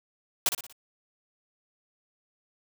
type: noise with echo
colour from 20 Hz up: white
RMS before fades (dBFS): -23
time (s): 0.46-0.49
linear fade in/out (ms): 2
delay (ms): 59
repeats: 4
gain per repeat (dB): -7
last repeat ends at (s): 0.726
effects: none